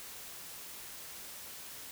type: silence
effects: white hiss -47 dBFS RMS until 1.91 s